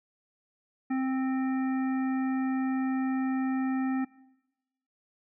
harmonic tone, 262.6 Hz, C4, 6 cents sharp, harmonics 1 / 3 / 5 / 7 / 9, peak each -26 / -38 / -43 / -43 / -49 dBFS, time 0.9-4.05 s, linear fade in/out 10 ms, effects noise-tail reverb RT60 1.0 s tail -22 dB re dry

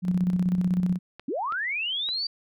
sine tone with tremolo, 180.5 Hz, F#3, 43 cents flat, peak -19 dBFS, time 0.02-0.99 s, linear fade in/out 50 ms, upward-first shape square, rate 16 Hz, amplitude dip 50%
clicks, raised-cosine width 0.3 ms, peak -25 dBFS, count 3, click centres 1.196 / 1.523 / 2.089 s
sine linear sweep, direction up, 225.2 to 4699 Hz, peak -26 dBFS, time 1.28-2.27 s, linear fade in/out 5 ms
effects none

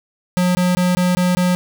square tone bursts, 180 Hz, F#3, 47 cents flat, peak -14 dBFS, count 6, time 0.37-1.55 s, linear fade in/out 0 ms, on 180 ms, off 20 ms, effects none

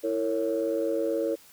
sine chord, A# diminished, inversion second, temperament equal with one note detuned, 329.6 / 456 / 554.4 Hz, E4 / A#4 / C#5, 0 / -38 / 0 cents, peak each -29 / -28 / -28 dBFS, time 0.03-1.36 s, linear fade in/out 20 ms, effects tanh soft clip ceiling -17 dBFS + white hiss -54 dBFS RMS until 1.52 s

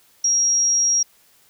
sine tone, 5640 Hz, F8, 16 cents sharp, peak -15 dBFS, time 0.24-1.03 s, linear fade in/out 5 ms, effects white hiss -56 dBFS RMS until 1.49 s

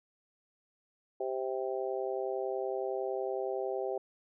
harmonic tone, 130.81 Hz, C3, in tune, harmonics 3 / 4 / 5 / 6, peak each -35 / -37 / -39 / -41 dBFS, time 1.2-3.98 s, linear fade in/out 5 ms, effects none

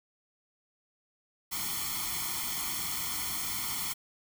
white noise with comb filter, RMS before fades -34 dBFS, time 1.51-3.94 s, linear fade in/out 20 ms, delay 0.92 ms, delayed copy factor +1, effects none

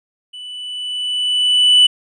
triangle tone with level ramp, 2978 Hz, F#7, 11 cents sharp, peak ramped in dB -29 to -4 dBFS, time 0.33-1.87 s, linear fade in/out 10 ms, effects resampled to 22050 Hz

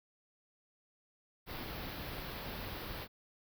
pink band-stop noise, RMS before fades -43 dBFS, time 1.46-3.08 s, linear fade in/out 50 ms, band 5000 to 12000 Hz, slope 48 dB/octave, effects none

